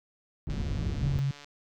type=low-pass noise; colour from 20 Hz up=white; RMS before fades=-31 dBFS; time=0.47-1.19 s; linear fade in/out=0 ms; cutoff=130 Hz; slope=12 dB/octave
type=click train; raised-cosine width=0.2 ms; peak=-30 dBFS; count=137; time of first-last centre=0.5-1.444 s; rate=144 Hz
type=tone; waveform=sine; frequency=137 Hz; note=C#3; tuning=20 cents flat; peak=-25 dBFS; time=1.03-1.31 s; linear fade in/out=2 ms
effects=none